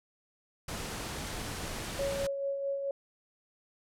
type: noise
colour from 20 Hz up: pink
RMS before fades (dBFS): -38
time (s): 0.68-2.27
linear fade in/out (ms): 5
type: tone with tremolo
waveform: sine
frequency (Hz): 554.4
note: C#5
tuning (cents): 0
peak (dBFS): -29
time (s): 1.99-2.91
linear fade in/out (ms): 2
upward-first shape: sine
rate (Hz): 4.6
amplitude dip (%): 40
effects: low-pass 11000 Hz 12 dB/octave